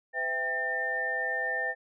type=tone cluster; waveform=sine; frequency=507 / 661 / 789 / 1802 Hz; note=B4 / E5 / G5 / A6; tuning=+45 / +5 / +11 / +41 cents; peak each=-37 / -38 / -38 / -29 dBFS; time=0.13-1.75 s; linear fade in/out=50 ms; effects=none